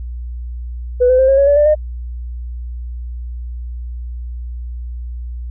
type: tone with pitch steps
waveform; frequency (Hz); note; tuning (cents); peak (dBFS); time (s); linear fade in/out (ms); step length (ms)
sine; 495.3 / 510.1 / 525.4 / 541.1 / 557.2 / 573.9 / 591.1 / 608.7; B4 / C5 / C5 / C#5 / C#5 / D5 / D5 / D#5; +5 / -44 / +7 / -42 / +9 / -40 / +11 / -38; -7; 1-1.752; 20; 94
effects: tanh soft clip ceiling -3 dBFS + added 60 Hz sine -23 dBFS peak until 5.5 s